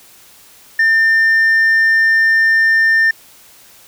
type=tone; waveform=sine; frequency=1800 Hz; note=A6; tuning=39 cents sharp; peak=-6 dBFS; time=0.79-3.11 s; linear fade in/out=5 ms; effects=tanh soft clip ceiling -8 dBFS + white hiss -44 dBFS RMS until 3.87 s